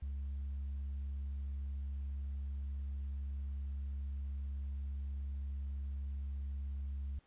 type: tone with tanh clipping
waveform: sine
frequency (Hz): 69.2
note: C#2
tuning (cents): -2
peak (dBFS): -38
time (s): 0.02-7.19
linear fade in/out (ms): 5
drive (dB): 1
effects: pink hiss -71 dBFS RMS until 7.26 s + resampled to 8000 Hz